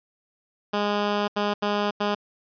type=tone bursts at uneven times; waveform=10% pulse; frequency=206 Hz; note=G#3; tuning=14 cents flat; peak=-14 dBFS; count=4; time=0.73-1.28 / 1.36-1.54 / 1.62-1.91 / 2-2.15 s; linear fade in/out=10 ms; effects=resampled to 11025 Hz